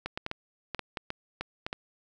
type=clicks; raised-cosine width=0.3 ms; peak=-17 dBFS; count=11; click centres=0.06 / 0.175 / 0.264 / 0.314 / 0.747 / 0.793 / 0.972 / 1.104 / 1.41 / 1.665 / 1.729 s; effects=none